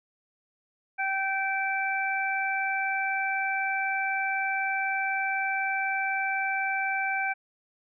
harmonic tone, 776 Hz, G5, 18 cents flat, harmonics 1 / 2 / 3, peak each -30 / -30 / -30 dBFS, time 0.98-7.34 s, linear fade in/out 20 ms, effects none

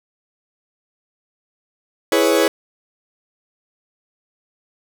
40% pulse chord, C# minor seventh, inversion first, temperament equal, 329.6 / 415.3 / 493.9 / 554.4 Hz, E4 / G#4 / B4 / C#5, 0 / 0 / 0 / 0 cents, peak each -18 dBFS, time 2.12-2.48 s, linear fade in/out 2 ms, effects none

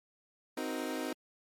30% pulse chord, C half-diminished seventh, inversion none, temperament equal with one note detuned, 261.6 / 313.8 / 370 / 466.2 Hz, C4 / Eb4 / Gb4 / Bb4, 0 / +15 / 0 / 0 cents, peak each -36 / -36 / -40 / -40 dBFS, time 0.57-1.13 s, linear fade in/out 5 ms, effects MP3 64 kbps

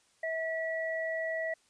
sine tone pair together, 648 / 1941.8 Hz, E5 / B6, -30 / -30 cents, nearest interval octave + perfect fifth, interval 1900 cents, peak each -33 / -35 dBFS, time 0.23-1.54 s, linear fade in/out 5 ms, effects white hiss -68 dBFS RMS until 1.69 s + resampled to 22050 Hz

